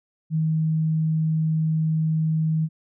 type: tone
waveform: sine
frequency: 158.4 Hz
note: D#3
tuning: 31 cents sharp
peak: -19 dBFS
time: 0.3-2.69 s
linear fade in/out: 50 ms
effects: none